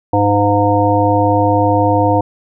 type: harmonic tone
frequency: 102.1 Hz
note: G#2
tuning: 29 cents flat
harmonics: 1 / 3 / 5 / 7 / 9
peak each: -16 / -16 / -16 / -16 / -16 dBFS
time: 0.13-2.21 s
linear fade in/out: 5 ms
effects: none